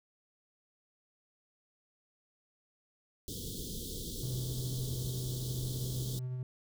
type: band-stop noise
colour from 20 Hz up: pink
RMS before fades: -41 dBFS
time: 3.28-6.19 s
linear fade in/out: 0 ms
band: 500 to 3200 Hz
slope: 96 dB/octave
type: tone with tremolo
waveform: triangle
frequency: 126.8 Hz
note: B2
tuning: 46 cents sharp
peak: -32 dBFS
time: 4.23-6.43 s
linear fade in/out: 2 ms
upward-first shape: sine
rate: 12 Hz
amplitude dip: 25%
effects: none